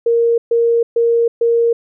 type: tone bursts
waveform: sine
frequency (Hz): 466.2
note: A#4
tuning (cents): 0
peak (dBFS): -10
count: 4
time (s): 0.06-1.73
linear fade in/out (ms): 5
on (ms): 320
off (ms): 130
effects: none

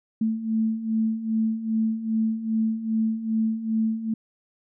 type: beating tone pair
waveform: sine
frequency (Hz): 219.9 / 222.4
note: A3 / A3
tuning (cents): -1 / +19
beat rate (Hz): 2.5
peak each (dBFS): -28 / -23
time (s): 0.21-4.14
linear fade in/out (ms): 5
effects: none

